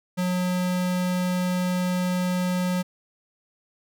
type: tone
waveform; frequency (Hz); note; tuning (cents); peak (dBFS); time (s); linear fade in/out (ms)
square; 181.1; F#3; -37; -23; 0.17-2.83; 20
effects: none